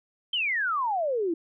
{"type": "exponential sweep", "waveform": "sine", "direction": "down", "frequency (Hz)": [3172, 317.4], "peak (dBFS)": -24, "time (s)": [0.33, 1.34], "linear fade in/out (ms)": 5, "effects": []}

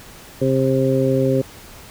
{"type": "harmonic tone", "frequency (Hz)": 132.6, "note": "C3", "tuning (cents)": 23, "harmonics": [1, 2, 3, 4], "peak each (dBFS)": [-20, -20, -20, -20], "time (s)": [0.41, 1.42], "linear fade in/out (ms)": 10, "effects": ["pink hiss -41 dBFS RMS until 1.9 s"]}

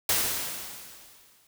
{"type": "noise with exponential decay", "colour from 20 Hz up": "white", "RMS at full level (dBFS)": -23, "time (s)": [0.09, 1.47], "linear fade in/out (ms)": 2, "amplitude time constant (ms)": 300, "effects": []}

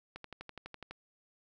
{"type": "click train", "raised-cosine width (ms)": 0.3, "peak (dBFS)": -28, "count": 10, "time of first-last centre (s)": [0.16, 0.91], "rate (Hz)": 12, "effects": []}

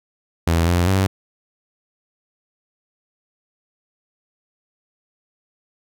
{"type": "tone with pitch steps", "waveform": "sawtooth", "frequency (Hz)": [83.5, 87.4, 95.8], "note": ["E2", "F2", "G2"], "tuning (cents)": [23, 2, -39], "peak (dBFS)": -11, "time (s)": [0.47, 1.07], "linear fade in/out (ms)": 5, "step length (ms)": 200, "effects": []}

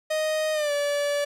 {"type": "tone with pitch glide", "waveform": "45% pulse", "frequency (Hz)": [622.3, 577.3], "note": ["D#5", "D5"], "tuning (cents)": [0, -30], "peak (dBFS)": -23, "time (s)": [0.1, 1.25], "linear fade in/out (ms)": 10, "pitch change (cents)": -130, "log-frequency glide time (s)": [0.53, 0.72], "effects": ["low-pass 11000 Hz 12 dB/octave", "10-bit"]}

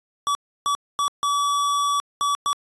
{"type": "tone bursts at uneven times", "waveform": "square", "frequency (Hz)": 1145, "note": "D6", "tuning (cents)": -44, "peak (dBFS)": -20, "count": 6, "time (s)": [[0.27, 0.35], [0.66, 0.75], [0.99, 1.08], [1.23, 2], [2.21, 2.35], [2.46, 2.53]], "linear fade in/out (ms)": 0, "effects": ["resampled to 22050 Hz"]}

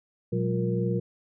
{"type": "tone cluster", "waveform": "sine", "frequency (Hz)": [120.2, 182.7, 204.5, 355, 469.6], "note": ["B2", "F#3", "G#3", "F4", "A#4"], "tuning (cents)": [-46, -22, -26, 28, 13], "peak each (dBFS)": [-28, -28, -37, -33, -31], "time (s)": [0.32, 1], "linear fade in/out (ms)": 10, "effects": []}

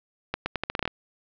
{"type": "accelerating click train", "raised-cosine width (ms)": 0.3, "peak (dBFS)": -10, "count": 10, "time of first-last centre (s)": [0.34, 0.877], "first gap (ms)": 120, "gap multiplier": 0.81, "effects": ["low-pass 4000 Hz 12 dB/octave"]}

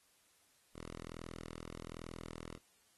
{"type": "tone", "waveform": "5% pulse", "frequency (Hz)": 41.2, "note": "E1", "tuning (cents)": 0, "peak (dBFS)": -35, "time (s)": [0.73, 2.59], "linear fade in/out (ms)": 50, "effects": ["white hiss -71 dBFS RMS until 2.97 s", "AAC 32 kbps"]}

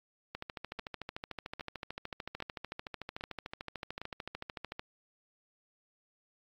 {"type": "two click trains", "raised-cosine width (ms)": 0.3, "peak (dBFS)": [-23, -24], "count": [61, 5], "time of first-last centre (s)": [[0.35, 4.794], [0.79, 4.016]], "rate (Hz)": [13.5, 1.24], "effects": ["AAC 48 kbps"]}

